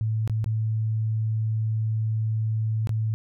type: tone with dropouts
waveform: sine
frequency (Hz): 110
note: A2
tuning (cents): 0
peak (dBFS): -22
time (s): 0.01-3.14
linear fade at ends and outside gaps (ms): 0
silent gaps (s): 0.276-0.297 / 0.443-0.46 / 2.872-2.893
effects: none